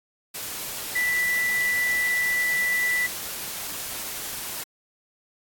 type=tone in noise; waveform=sine; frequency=1975.5 Hz; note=B6; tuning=in tune; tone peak=-21 dBFS; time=0.95-3.07 s; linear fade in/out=10 ms; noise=white; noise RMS=-33 dBFS; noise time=0.34-4.64 s; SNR=+9 dB; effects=AAC 64 kbps